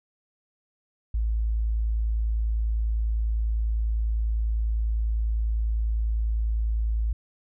sine tone, 55 Hz, A1, in tune, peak -22 dBFS, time 1.14-7.13 s, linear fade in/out 5 ms, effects none

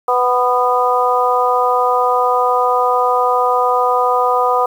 harmonic tone with a mistuned harmonic, 248.5 Hz, B3, 11 cents sharp, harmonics 2 / 3 / 4 / 5, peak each -17 / -17 / -17 / -17 dBFS, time 0.08-4.66 s, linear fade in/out 5 ms, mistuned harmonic 5, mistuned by -18 cents, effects 7-bit

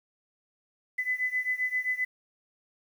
sine beating tone pair, 2005 / 2012.6 Hz, B6 / B6, +26 / +32 cents, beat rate 7.6 Hz, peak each -29 / -31 dBFS, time 0.98-2.05 s, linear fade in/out 10 ms, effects 9-bit

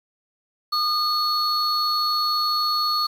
triangle tone pair together, 1222 / 4376 Hz, D#6 / C#8, -32 / -23 cents, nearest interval octave + minor seventh, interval 2209 cents, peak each -21 dBFS, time 0.72-3.07 s, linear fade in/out 10 ms, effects 8-bit

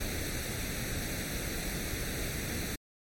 pink noise with comb filter, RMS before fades -35 dBFS, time 0-2.76 s, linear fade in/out 10 ms, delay 0.49 ms, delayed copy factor +0.7, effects MP3 64 kbps

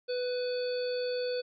harmonic tone with a mistuned harmonic, 496.4 Hz, B4, 9 cents sharp, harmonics 1 / 3 / 5 / 7 / 9, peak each -30 / -45 / -48 / -49 / -41 dBFS, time 0.08-1.42 s, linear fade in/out 20 ms, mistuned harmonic 5, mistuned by +27 cents, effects none

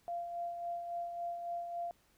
sine tone with tremolo, 691 Hz, F5, 19 cents flat, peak -35 dBFS, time 0.08-1.91 s, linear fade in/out 0 ms, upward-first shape sine, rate 3.6 Hz, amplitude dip 45%, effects pink hiss -70 dBFS RMS until 2.17 s

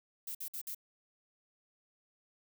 violet noise bursts, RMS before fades -41 dBFS, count 4, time 0.27-0.748 s, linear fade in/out 5 ms, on 79 ms, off 54 ms, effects none

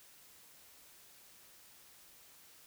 silence, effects white hiss -60 dBFS RMS until 2.66 s

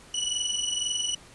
25% pulse tone pair together, 2938 / 2960 Hz, F#7 / F#7, -13 / 0 cents, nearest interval unison, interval 13 cents, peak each -26 dBFS, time 0.14-1.15 s, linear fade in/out 5 ms, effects pink hiss -51 dBFS RMS until 1.34 s + resampled to 24000 Hz

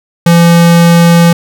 square tone, 170 Hz, F3, 46 cents flat, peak -3 dBFS, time 0.26-1.33 s, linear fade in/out 5 ms, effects none

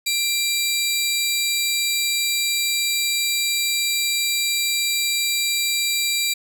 20% pulse tone pair together, 2367 / 3889 Hz, D7 / B7, +13 / -27 cents, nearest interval major sixth, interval 860 cents, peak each -17 dBFS, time 0.06-6.34 s, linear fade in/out 10 ms, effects none

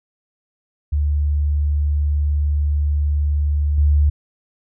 sine tone with level steps, 73.42 Hz, D2, in tune, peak -15 / -11 dBFS, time 0.92-4.1 s, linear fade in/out 10 ms, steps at 3.78 s, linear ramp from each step 2 ms, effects none

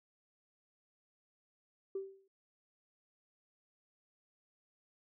sine tone with exponential decay, 387.9 Hz, G4, 18 cents flat, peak -33 dBFS, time 1.95-2.28 s, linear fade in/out 5 ms, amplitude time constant 70 ms, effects tanh soft clip ceiling -30 dBFS

